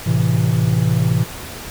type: chord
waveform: triangle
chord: A minor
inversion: none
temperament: equal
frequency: 110 / 130.81 / 164.81 Hz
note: A2 / C3 / E3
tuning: 0 / 0 / 0 cents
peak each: -16 dBFS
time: 0.06-1.24 s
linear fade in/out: 10 ms
effects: pink hiss -32 dBFS RMS until 1.7 s